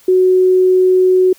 sine tone, 370 Hz, F#4, in tune, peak -7 dBFS, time 0.08-1.33 s, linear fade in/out 5 ms, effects white hiss -47 dBFS RMS until 1.38 s

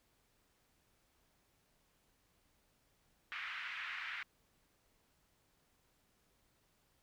white band-pass noise, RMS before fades -44 dBFS, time 3.32-4.23 s, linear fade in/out 0 ms, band 1400 to 2400 Hz, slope 24 dB/octave, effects pink hiss -75 dBFS RMS until 7.02 s

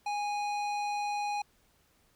square tone with low-pass filter, 825 Hz, G#5, 12 cents flat, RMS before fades -33 dBFS, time 0.06-1.42 s, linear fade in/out 5 ms, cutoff 5900 Hz, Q 0.65, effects pink hiss -68 dBFS RMS until 2.15 s

